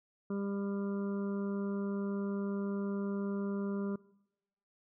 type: harmonic tone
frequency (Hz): 199.4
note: G3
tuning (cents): +30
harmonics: 1 / 2 / 3 / 5 / 6 / 7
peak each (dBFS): -34 / -39 / -49 / -53 / -52 / -54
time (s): 0.3-3.96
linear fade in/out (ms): 5
effects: noise-tail reverb RT60 0.9 s tail -22 dB re dry